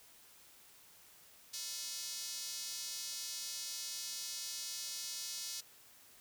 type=tone with high-pass filter; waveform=square; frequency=196 Hz; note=G3; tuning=in tune; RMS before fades=-43 dBFS; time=1.53-5.61 s; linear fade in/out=10 ms; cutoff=5000 Hz; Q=1.8; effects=white hiss -61 dBFS RMS until 6.2 s